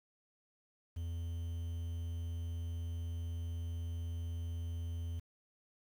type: tone with quantisation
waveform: triangle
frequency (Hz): 84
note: E2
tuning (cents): +33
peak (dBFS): -35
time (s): 0.96-5.2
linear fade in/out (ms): 10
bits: 10
effects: none